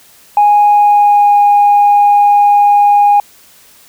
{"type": "tone with pitch glide", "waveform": "sine", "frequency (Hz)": [827, 819.4], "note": ["G#5", "G#5"], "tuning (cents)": [-8, -24], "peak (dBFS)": -3, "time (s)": [0.37, 3.2], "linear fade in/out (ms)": 2, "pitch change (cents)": -16, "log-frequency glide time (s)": [0.69, 1.4], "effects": ["tanh soft clip ceiling -1 dBFS", "white hiss -43 dBFS RMS until 3.88 s"]}